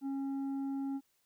triangle tone with tanh clipping, 273.5 Hz, C#4, 23 cents flat, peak -35 dBFS, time 0.01-1.01 s, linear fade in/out 50 ms, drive 10 dB, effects white hiss -75 dBFS RMS until 1.25 s

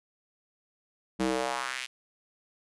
square tone with high-pass filter sweep, 64 Hz, C2, 38 cents flat, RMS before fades -31 dBFS, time 1.19-1.87 s, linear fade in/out 20 ms, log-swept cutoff 230 to 2800 Hz, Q 1.9, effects resampled to 24000 Hz

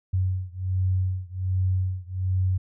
sine beating tone pair, 92.5 / 93.8 Hz, F#2 / F#2, 0 / +24 cents, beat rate 1.3 Hz, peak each -25 / -26 dBFS, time 0.13-2.58 s, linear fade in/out 10 ms, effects none

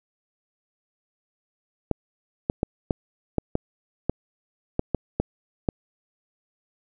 clicks, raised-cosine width 2 ms, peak -8 dBFS, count 11, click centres 1.913 / 2.499 / 2.631 / 2.908 / 3.383 / 3.554 / 4.096 / 4.794 / 4.947 / 5.2 / 5.688 s, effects none

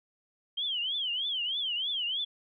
sine tone with vibrato, 3136 Hz, G7, in tune, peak -29 dBFS, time 0.57-2.25 s, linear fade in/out 10 ms, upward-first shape triangle, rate 3.2 Hz, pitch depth 220 cents each way, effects none

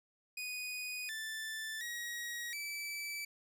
sawtooth tone with pitch steps, 2482 / 1763 / 1899 / 2312 Hz, D#7 / A6 / A#6 / D7, -5 / +3 / +32 / -28 cents, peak -36 dBFS, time 0.37-3.25 s, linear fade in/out 5 ms, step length 720 ms, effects none

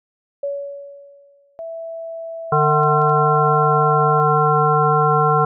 sine tone with exponential decay, 564 Hz, C#5, 30 cents sharp, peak -19 dBFS, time 0.43-1.63 s, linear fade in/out 5 ms, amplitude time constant 260 ms
sine tone, 659.3 Hz, E5, in tune, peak -27 dBFS, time 1.59-4.2 s, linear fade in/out 0 ms
harmonic tone, 150.6 Hz, D3, 44 cents sharp, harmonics 1 / 3 / 5 / 7 / 9, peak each -19 / -19 / -19 / -19 / -19 dBFS, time 2.52-5.45 s, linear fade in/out 5 ms
clicks, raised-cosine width 0.2 ms, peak -29 dBFS, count 3, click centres 2.834 / 3.018 / 3.095 s
effects none

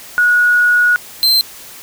sine / 45% pulse tone pair in turn, 1456 / 4118 Hz, F#6 / C8, -28 / -28 cents, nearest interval octave + tritone, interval 1800 cents, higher second, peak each -8 dBFS, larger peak neither, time 0.18-0.96 / 1.23-1.41 s, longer first, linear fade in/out 0 ms, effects white hiss -35 dBFS RMS until 1.82 s

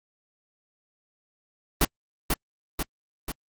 pink noise with echo, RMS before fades -19 dBFS, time 1.81-1.85 s, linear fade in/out 5 ms, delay 490 ms, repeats 3, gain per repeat -4 dB, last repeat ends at 3.32 s, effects Opus 32 kbps

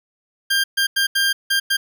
20% pulse tone bursts at uneven times, 1596 Hz, G6, 31 cents sharp, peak -11 dBFS, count 6, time 0.5-0.64 / 0.77-0.87 / 0.96-1.07 / 1.15-1.33 / 1.5-1.6 / 1.7-1.77 s, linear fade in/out 10 ms, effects none

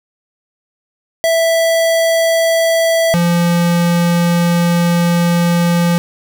square tone pair in turn, 659.3 / 172.27 Hz, E5 / F3, 0 / -23 cents, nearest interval octave + major seventh, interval 2323 cents, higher first, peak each -11 dBFS, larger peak neither, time 1.24-3.14 / 3.14-5.98 s, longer second, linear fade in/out 0 ms, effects none

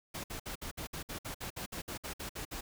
pink noise bursts, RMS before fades -41 dBFS, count 16, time 0.14-2.61 s, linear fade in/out 10 ms, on 100 ms, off 58 ms, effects none

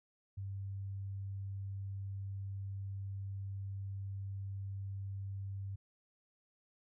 sine tone, 98 Hz, G2, in tune, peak -39 dBFS, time 0.37-5.76 s, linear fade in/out 10 ms, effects none

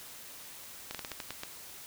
slowing click train, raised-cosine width 0.2 ms, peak -20 dBFS, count 8, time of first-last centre 0.91-1.434 s, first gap 37 ms, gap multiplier 1.23, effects white hiss -48 dBFS RMS until 1.86 s

